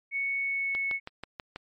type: tone with pitch glide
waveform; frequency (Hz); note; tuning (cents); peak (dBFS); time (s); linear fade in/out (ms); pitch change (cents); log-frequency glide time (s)
sine; 2217 to 2204; C#7 to C#7; 0 to -11; -27; 0.11-1; 50; -11; 0.4-0.78
type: click train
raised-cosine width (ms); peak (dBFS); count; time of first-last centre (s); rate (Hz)
0.3; -21; 6; 0.75-1.56; 6.17
effects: MP3 48 kbps